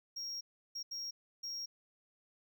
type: tone bursts at uneven times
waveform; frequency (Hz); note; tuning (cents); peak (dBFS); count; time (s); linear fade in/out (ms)
triangle; 5588; F8; 0; -38; 4; 0.16-0.41 / 0.75-0.83 / 0.91-1.11 / 1.43-1.66; 10
effects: none